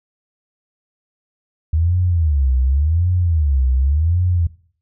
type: tone with vibrato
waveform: sine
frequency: 76 Hz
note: D#2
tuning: 40 cents flat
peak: -13 dBFS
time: 1.73-4.47 s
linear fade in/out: 5 ms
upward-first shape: sine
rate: 0.89 Hz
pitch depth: 300 cents each way
effects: noise-tail reverb RT60 0.5 s tail -19 dB re dry